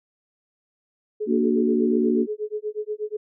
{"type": "tone with tremolo", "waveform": "sine", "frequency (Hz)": 424.2, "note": "G#4", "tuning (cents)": 37, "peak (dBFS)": -23, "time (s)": [1.2, 3.17], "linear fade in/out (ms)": 10, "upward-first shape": "sine", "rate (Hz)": 8.3, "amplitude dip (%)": 100}
{"type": "chord", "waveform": "sine", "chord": "Bb augmented", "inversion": "none", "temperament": "equal", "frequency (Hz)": [233.1, 293.7, 370], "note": ["Bb3", "D4", "F#4"], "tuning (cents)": [0, 0, 0], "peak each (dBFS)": [-21, -25, -22], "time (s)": [1.26, 2.27], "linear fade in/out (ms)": 50}
{"effects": []}